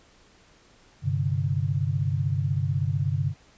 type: chord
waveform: sine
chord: G suspended fourth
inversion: none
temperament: equal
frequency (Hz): 98 / 130.81 / 146.83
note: G2 / C3 / D3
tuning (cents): 0 / 0 / 0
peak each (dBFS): -27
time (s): 1.02-3.34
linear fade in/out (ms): 50
effects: pink hiss -57 dBFS RMS until 3.57 s + resampled to 16000 Hz